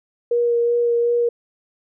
sine tone with vibrato, 474.1 Hz, A#4, 29 cents sharp, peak -15 dBFS, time 0.31-1.29 s, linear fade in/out 5 ms, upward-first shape sine, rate 2.7 Hz, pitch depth 12 cents each way, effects none

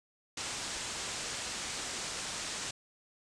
white low-pass noise, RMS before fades -39 dBFS, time 0.37-2.71 s, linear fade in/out 5 ms, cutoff 8500 Hz, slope 48 dB/octave, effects none

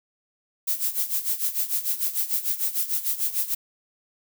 violet noise with tremolo, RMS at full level -23 dBFS, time 0.67-3.55 s, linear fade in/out 10 ms, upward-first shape sine, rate 6.7 Hz, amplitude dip 80%, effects none

